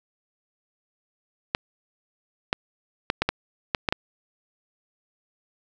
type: clicks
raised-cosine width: 0.3 ms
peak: -5 dBFS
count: 8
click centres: 1.549 / 2.529 / 3.101 / 3.22 / 3.29 / 3.748 / 3.888 / 3.925 s
effects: none